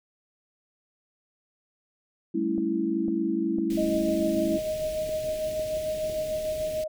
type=chord; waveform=sine; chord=A dominant seventh; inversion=third; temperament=equal; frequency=196 / 220 / 277.2 / 329.6 Hz; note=G3 / A3 / C#4 / E4; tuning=0 / 0 / 0 / 0 cents; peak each=-32 / -31 / -32 / -26 dBFS; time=2.34-4.58 s; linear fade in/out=10 ms
type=click train; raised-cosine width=2 ms; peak=-26 dBFS; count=8; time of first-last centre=2.58-6.098 s; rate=1.99 Hz
type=band-stop noise; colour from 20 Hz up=pink; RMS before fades=-41 dBFS; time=3.7-6.84 s; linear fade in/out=2 ms; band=520 to 2200 Hz; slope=24 dB/octave
type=tone with tremolo; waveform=sine; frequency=622.3 Hz; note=D#5; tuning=in tune; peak=-25 dBFS; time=3.77-6.88 s; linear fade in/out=10 ms; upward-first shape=sine; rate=6.7 Hz; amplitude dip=40%
effects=none